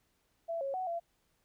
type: tone with pitch steps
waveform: sine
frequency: 668 / 548 / 745 / 680 Hz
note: E5 / C#5 / F#5 / F5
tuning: +23 / -20 / +12 / -46 cents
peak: -33 dBFS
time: 0.48-1 s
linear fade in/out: 20 ms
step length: 130 ms
effects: pink hiss -75 dBFS RMS until 1.44 s